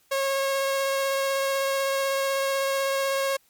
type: tone with vibrato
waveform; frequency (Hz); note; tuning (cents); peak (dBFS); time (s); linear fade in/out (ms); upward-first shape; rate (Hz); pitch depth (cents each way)
sawtooth; 545; C#5; -29; -19; 0.11-3.37; 10; sine; 16; 10
effects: white hiss -63 dBFS RMS until 3.49 s + MP3 96 kbps